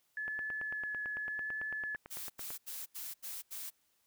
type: tone with vibrato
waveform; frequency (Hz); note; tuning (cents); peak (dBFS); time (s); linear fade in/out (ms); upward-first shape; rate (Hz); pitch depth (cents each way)
sine; 1715; A6; -45; -36; 0.17-1.96; 2; sine; 0.86; 12
type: click train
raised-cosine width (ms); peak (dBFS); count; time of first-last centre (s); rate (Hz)
0.5; -31; 21; 0.28-2.505; 8.99
type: noise bursts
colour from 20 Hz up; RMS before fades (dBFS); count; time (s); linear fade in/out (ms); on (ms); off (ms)
blue; -43; 6; 2.1-3.705; 20; 200; 81
effects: white hiss -75 dBFS RMS until 4.06 s